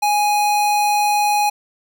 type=tone; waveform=square; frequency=830.6 Hz; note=G#5; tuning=in tune; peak=-15 dBFS; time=0.02-1.5 s; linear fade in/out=10 ms; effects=none